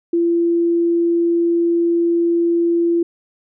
sine tone, 340 Hz, F4, 46 cents flat, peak -13 dBFS, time 0.13-3.03 s, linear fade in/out 5 ms, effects none

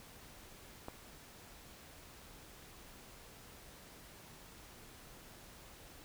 click, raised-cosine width 1 ms, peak -29 dBFS, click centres 0.884 s, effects pink hiss -56 dBFS RMS until 6.04 s

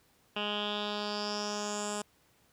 10% pulse tone with low-pass filter sweep, 207.7 Hz, G#3, in tune, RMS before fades -35 dBFS, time 0.36-2.02 s, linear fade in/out 5 ms, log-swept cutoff 2800 to 8300 Hz, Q 5.5, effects pink hiss -67 dBFS RMS until 2.52 s + high-pass 60 Hz 12 dB/octave

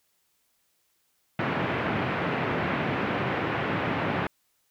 pink band-pass noise, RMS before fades -28 dBFS, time 1.39-4.27 s, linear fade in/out 2 ms, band 110 to 2500 Hz, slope 24 dB/octave, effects white hiss -71 dBFS RMS until 4.7 s

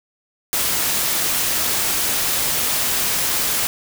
white noise, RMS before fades -20 dBFS, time 0.53-3.67 s, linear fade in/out 0 ms, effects none

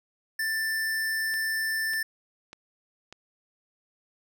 square tone, 1773 Hz, A6, 13 cents sharp, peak -27 dBFS, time 0.39-2.03 s, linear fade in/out 5 ms
click train, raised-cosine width 0.2 ms, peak -26 dBFS, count 4, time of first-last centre 1.34-3.126 s, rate 1.68 Hz
effects none

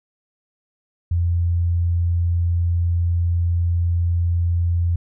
sine tone, 86 Hz, F2, 26 cents flat, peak -16 dBFS, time 1.11-4.96 s, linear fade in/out 5 ms, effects none

